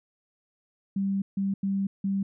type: tone bursts at uneven times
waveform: sine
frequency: 196 Hz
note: G3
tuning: in tune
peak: -24 dBFS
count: 4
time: 0.96-1.22 / 1.37-1.54 / 1.63-1.87 / 2.04-2.23 s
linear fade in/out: 5 ms
effects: none